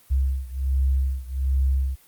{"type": "beating tone pair", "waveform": "sine", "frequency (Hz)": [66.2, 67.5], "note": ["C2", "C#2"], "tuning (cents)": [21, -45], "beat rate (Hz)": 1.3, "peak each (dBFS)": [-22, -24], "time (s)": [0.1, 1.96], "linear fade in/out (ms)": 20, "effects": ["white hiss -55 dBFS RMS until 2.07 s", "Opus 32 kbps"]}